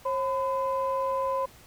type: tone pair together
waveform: sine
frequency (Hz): 538 / 1010.1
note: C5 / B5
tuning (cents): +48 / +39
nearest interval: major seventh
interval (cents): 1091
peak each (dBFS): -27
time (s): 0.05-1.46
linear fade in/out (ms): 10
effects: tanh soft clip ceiling -19 dBFS + pink hiss -53 dBFS RMS until 1.66 s